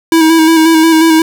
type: tone with vibrato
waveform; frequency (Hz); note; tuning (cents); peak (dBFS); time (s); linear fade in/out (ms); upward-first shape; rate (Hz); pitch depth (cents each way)
square; 322.9; E4; -36; -5; 0.12-1.22; 2; square; 5.6; 27
effects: none